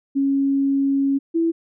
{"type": "tone pair in turn", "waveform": "sine", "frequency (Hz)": [275.4, 331.2], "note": ["C#4", "E4"], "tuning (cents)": [-11, 8], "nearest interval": "minor third", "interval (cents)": 319, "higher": "second", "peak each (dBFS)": -16, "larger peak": "neither", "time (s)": [[0.15, 1.19], [1.34, 1.52]], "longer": "first", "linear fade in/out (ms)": 20, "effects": []}